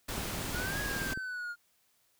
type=noise; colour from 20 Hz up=pink; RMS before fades=-37 dBFS; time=0.08-1.14 s; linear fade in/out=10 ms
type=click train; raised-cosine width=3 ms; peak=-28 dBFS; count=20; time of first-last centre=0.18-1.175 s; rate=19.1 Hz
type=exponential two-way sweep; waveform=triangle; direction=up then down; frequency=1410 to 1672 to 1410 Hz; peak=-34 dBFS; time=0.52-1.56 s; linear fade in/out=50 ms; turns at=0.8 s
effects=white hiss -71 dBFS RMS until 2.19 s